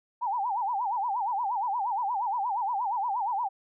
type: tone with vibrato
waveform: sine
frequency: 878 Hz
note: A5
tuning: 4 cents flat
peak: -26 dBFS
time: 0.21-3.49 s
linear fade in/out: 20 ms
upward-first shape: sine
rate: 8.5 Hz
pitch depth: 220 cents each way
effects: none